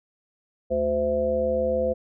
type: harmonic tone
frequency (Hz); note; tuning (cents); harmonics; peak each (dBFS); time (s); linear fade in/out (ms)
73.42; D2; 0; 1 / 3 / 5 / 7 / 9; -34 / -32 / -34 / -22 / -30; 0.7-1.94; 20
effects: none